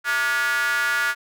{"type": "tone with high-pass filter", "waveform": "square", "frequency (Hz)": 130.1, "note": "C3", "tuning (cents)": -9, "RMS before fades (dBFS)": -22, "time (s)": [0.04, 1.15], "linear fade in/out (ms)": 50, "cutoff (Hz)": 1500, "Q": 6.4, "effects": []}